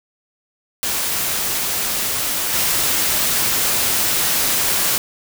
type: noise with level steps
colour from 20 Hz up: white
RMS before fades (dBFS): -21 / -18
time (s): 0.83-4.98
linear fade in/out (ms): 0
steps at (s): 2.53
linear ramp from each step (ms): 10
effects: none